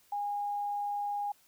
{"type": "tone", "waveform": "sine", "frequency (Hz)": 818, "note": "G#5", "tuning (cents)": -26, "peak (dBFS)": -31, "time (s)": [0.12, 1.32], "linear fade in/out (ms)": 5, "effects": ["white hiss -65 dBFS RMS until 1.47 s"]}